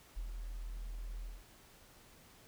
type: tone with ADSR envelope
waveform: sine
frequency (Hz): 41.2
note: E1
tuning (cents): 0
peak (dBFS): -36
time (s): 0.16-1.45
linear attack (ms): 14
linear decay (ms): 91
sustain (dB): -4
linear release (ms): 210
effects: pink hiss -61 dBFS RMS until 2.47 s